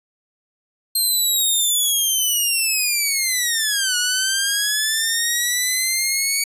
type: linear two-way sweep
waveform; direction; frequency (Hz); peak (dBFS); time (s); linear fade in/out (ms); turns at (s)
10% pulse; down then up; 4195 to 1449 to 2253; -9; 0.95-6.44; 5; 3.97
effects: resampled to 32000 Hz